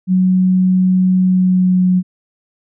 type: tone with pitch glide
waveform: sine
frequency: 185 to 182.88 Hz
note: F#3 to F#3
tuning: 0 to -20 cents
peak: -9 dBFS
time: 0.07-2.03 s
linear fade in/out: 50 ms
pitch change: -20 cents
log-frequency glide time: 1.21-1.87 s
effects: none